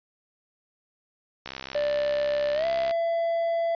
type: click train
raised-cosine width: 0.2 ms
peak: -17 dBFS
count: 97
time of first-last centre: 1.46-2.91 s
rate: 66.2 Hz
type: tone with pitch glide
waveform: triangle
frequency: 587.3 to 670.7 Hz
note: D5 to E5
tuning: 0 to +30 cents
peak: -21 dBFS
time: 1.75-3.75 s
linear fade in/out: 2 ms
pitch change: +230 cents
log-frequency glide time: 2.54-2.66 s
effects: resampled to 11025 Hz